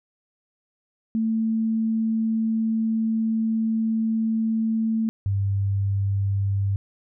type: tone pair in turn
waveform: sine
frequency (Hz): 222.9 / 99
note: A3 / G2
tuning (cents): +23 / +18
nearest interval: octave + major second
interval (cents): 1405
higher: first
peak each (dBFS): -20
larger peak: neither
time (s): 1.15-5.09 / 5.26-6.76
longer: first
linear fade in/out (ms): 0
effects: none